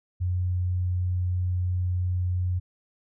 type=tone; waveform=sine; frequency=90.3 Hz; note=F#2; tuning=42 cents flat; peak=-23 dBFS; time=0.2-2.6 s; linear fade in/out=20 ms; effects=none